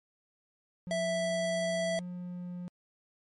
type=tone with pitch glide; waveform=triangle; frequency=178.9 to 177.77 Hz; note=F3 to F3; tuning=+42 to +31 cents; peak=-35 dBFS; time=0.87-2.68 s; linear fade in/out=0 ms; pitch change=-11 cents; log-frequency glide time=1.94-2.54 s
type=tone; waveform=square; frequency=659.3 Hz; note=E5; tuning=in tune; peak=-30 dBFS; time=0.91-1.99 s; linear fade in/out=0 ms
effects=MP3 48 kbps